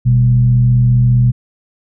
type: tone with frequency modulation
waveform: sine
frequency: 123.47 Hz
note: B2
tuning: in tune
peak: -7 dBFS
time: 0.05-1.32 s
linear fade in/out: 20 ms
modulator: 75 Hz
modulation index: 0.41
effects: none